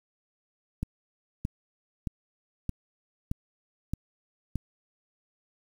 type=click train; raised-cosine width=5 ms; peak=-17 dBFS; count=7; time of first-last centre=0.83-4.557 s; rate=1.61 Hz; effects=8-bit

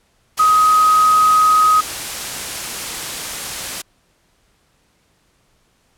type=tone in noise; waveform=sine; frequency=1259 Hz; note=D#6; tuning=20 cents sharp; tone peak=-9 dBFS; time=0.39-1.81 s; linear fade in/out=10 ms; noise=white; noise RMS=-25 dBFS; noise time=0.37-3.82 s; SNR=+13 dB; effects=pink hiss -60 dBFS RMS until 5.97 s + low-pass 11000 Hz 12 dB/octave

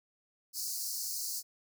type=high-pass noise; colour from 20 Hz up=pink; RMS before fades=-37 dBFS; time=0.53-1.43 s; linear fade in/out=50 ms; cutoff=4400 Hz; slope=96 dB/octave; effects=none

